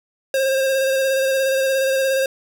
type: tone with vibrato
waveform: square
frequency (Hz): 534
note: C5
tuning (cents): +35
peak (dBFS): -17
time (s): 0.34-2.26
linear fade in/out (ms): 2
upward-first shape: square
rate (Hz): 17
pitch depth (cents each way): 18
effects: none